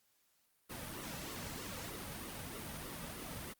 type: noise with flanger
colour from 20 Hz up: pink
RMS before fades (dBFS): -45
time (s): 0.69-3.54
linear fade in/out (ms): 20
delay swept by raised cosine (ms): 1.2 to 2.9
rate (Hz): 3.2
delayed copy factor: -0.6
effects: white hiss -75 dBFS RMS until 3.59 s + Opus 48 kbps